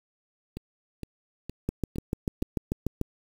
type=two click trains; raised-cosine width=3 ms; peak=-14 / -23 dBFS; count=10 / 5; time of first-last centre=1.69-3.014 / 0.57-2.422 s; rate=6.8 / 2.16 Hz; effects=7-bit